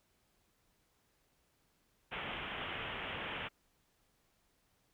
white low-pass noise, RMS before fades -42 dBFS, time 2.11-3.49 s, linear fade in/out 20 ms, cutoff 3300 Hz, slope 96 dB/octave, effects pink hiss -75 dBFS RMS until 4.93 s

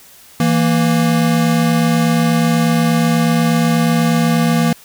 square tone pair together, 164.83 / 233.1 Hz, E3 / A#3, 0 / 0 cents, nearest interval tritone, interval 600 cents, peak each -15 / -15 dBFS, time 0.4-4.73 s, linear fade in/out 2 ms, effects white hiss -43 dBFS RMS until 4.84 s

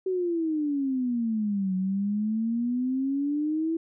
sine exponential two-way sweep, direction down then up, 380.4 to 185 to 331.4 Hz, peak -24 dBFS, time 0.06-3.77 s, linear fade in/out 5 ms, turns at 1.75 s, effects none

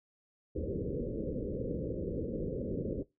white low-pass noise, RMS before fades -36 dBFS, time 0.55-3.03 s, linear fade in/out 10 ms, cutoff 540 Hz, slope 96 dB/octave, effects noise-tail reverb RT60 0.2 s tail -19 dB re dry

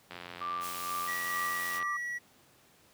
click train, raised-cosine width 0.3 ms, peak -26 dBFS, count 152, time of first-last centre 0.11-1.826 s, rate 88 Hz
sine tone with tremolo, 1178 Hz, D6, 5 cents sharp, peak -32 dBFS, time 0.41-1.97 s, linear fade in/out 5 ms, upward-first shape sine, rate 2.2 Hz, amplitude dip 60%
white high-pass noise, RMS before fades -42 dBFS, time 0.6-1.81 s, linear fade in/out 50 ms, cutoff 2200 Hz, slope 96 dB/octave
triangle tone, 1932 Hz, B6, 39 cents flat, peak -32 dBFS, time 1.07-2.19 s, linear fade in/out 20 ms
effects pink hiss -62 dBFS RMS until 2.93 s + high-pass 100 Hz 12 dB/octave

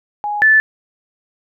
sine tone pair in turn, 830.6 / 1749.8 Hz, G#5 / A6, 0 / -10 cents, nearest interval octave + minor second, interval 1290 cents, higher second, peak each -18 / -7 dBFS, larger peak second, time 0.24-0.42 / 0.42-0.6 s, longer neither, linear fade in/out 0 ms, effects none

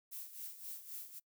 violet noise with tremolo, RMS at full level -45 dBFS, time 0.11-1.2 s, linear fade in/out 20 ms, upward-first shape sine, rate 3.8 Hz, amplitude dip 70%, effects noise-tail reverb RT60 0.1 s tail -24 dB re dry

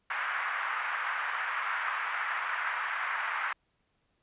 pink band-pass noise, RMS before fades -33 dBFS, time 0.1-3.53 s, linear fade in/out 5 ms, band 1100 to 2000 Hz, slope 24 dB/octave, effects pink hiss -75 dBFS RMS until 4.22 s + resampled to 8000 Hz

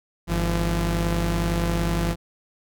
sawtooth tone pair together, 50.82 / 170 Hz, G#1 / F3, -37 / -46 cents, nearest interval octave + major sixth, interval 2091 cents, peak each -20 dBFS, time 0.27-2.16 s, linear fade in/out 50 ms, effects none

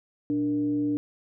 sine tone with frequency modulation, 293.7 Hz, D4, in tune, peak -23 dBFS, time 0.3-0.97 s, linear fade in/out 0 ms, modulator 173 Hz, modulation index 0.38, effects none

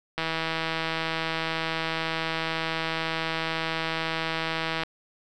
click train, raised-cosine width 0.3 ms, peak -12 dBFS, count 755, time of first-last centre 0.18-4.834 s, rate 162 Hz, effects none

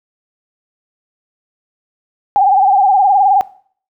sine tone with vibrato, 787 Hz, G5, 7 cents sharp, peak -7 dBFS, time 2.36-3.41 s, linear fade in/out 0 ms, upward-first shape sine, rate 19 Hz, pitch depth 87 cents each way, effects noise-tail reverb RT60 0.5 s tail -20 dB re dry

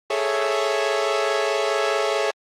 sawtooth chord, A major seventh, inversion third, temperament equal, 415.3 / 440 / 554.4 / 659.3 Hz, G#4 / A4 / C#5 / E5, 0 / 0 / 0 / 0 cents, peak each -21 / -23 / -21 / -22 dBFS, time 0.1-2.31 s, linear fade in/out 5 ms, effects low-pass 6000 Hz 12 dB/octave + Opus 24 kbps

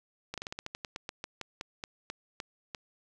slowing click train, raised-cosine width 0.2 ms, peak -20 dBFS, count 18, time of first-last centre 0.34-2.748 s, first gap 37 ms, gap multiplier 1.15, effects none

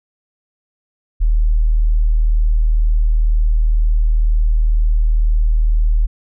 sine tone, 38.97 Hz, D#1, 4 cents sharp, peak -10 dBFS, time 1.2-6.07 s, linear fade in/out 20 ms, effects none

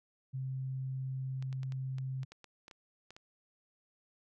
sine tone, 131.8 Hz, C3, 13 cents sharp, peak -35 dBFS, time 0.33-2.25 s, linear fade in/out 20 ms
clicks, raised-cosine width 0.2 ms, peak -34 dBFS, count 12, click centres 1.425 / 1.528 / 1.632 / 1.722 / 1.984 / 2.232 / 2.32 / 2.443 / 2.681 / 2.712 / 3.106 / 3.165 s
effects none

